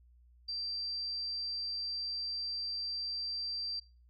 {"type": "tone", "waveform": "sine", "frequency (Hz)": 4699, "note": "D8", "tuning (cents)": 0, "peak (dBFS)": -35, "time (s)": [0.48, 3.8], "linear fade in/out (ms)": 10, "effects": ["noise-tail reverb RT60 0.3 s tail -19 dB re dry", "added 60 Hz sine -59 dBFS peak until 4.09 s"]}